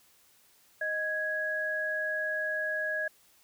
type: tone pair together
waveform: sine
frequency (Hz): 622.3 / 1661.3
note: D#5 / G#6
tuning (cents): 0 / 0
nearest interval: octave + perfect fourth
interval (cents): 1700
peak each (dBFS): -35 / -30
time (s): 0.81-3.08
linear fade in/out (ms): 5
effects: white hiss -63 dBFS RMS until 3.43 s